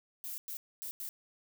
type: noise bursts at uneven times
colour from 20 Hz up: violet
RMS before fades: -41 dBFS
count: 4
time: 0.24-0.38 / 0.48-0.57 / 0.82-0.91 / 1-1.09 s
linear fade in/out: 0 ms
effects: none